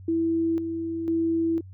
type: tone with tremolo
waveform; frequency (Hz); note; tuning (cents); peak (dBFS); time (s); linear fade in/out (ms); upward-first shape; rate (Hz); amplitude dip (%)
sine; 329.6; E4; 0; -21; 0.08-1.61; 5; square; 1; 50
effects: added 94 Hz sine -41 dBFS peak until 1.73 s